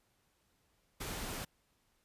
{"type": "noise", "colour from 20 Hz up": "pink", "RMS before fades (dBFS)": -41, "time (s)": [1, 1.45], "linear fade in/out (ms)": 10, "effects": ["pink hiss -75 dBFS RMS until 2.04 s", "resampled to 32000 Hz"]}